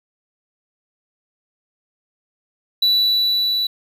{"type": "tone with level ramp", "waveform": "triangle", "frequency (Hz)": 3951, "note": "B7", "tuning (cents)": 0, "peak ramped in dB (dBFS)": [-11, -16], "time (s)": [2.82, 3.67], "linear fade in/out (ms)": 5, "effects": ["8-bit"]}